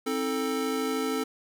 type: chord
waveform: square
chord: A diminished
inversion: first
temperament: just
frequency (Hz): 264 / 316.8 / 440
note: C4 / Eb4 / A4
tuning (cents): +16 / +31 / 0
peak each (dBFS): -31 / -36 / -31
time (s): 0.06-1.24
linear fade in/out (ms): 10
effects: none